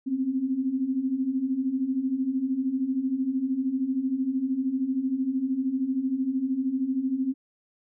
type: beating tone pair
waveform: sine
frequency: 253.3 / 266.3 Hz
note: B3 / C4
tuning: +44 / +31 cents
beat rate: 13 Hz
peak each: -30 / -25 dBFS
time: 0.06-7.34 s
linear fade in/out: 20 ms
effects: none